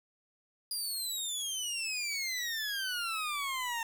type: exponential sweep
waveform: 20% pulse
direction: down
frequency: 4889 to 904 Hz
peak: -28 dBFS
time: 0.71-3.83 s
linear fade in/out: 2 ms
effects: 9-bit